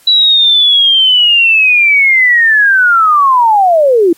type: linear sweep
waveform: sine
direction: down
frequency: 3951 to 320 Hz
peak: -4 dBFS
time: 0.07-4.13 s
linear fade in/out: 5 ms
effects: white hiss -45 dBFS RMS until 4.17 s + MP3 64 kbps